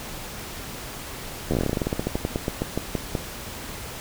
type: slowing click train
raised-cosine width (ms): 2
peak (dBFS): -10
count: 25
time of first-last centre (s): 1.51-3.152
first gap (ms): 12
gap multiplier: 1.13
effects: pink hiss -36 dBFS RMS until 4 s